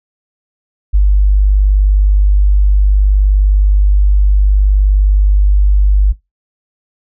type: tone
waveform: sine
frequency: 49.68 Hz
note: G1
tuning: 24 cents sharp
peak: -5 dBFS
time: 0.93-6.13 s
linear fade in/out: 20 ms
effects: noise-tail reverb RT60 0.2 s tail -21 dB re dry